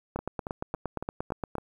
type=two click trains; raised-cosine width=1 ms; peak=-20 / -17 dBFS; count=6 / 13; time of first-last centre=0.19-1.583 / 0.16-1.554 s; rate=3.59 / 8.61 Hz; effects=9-bit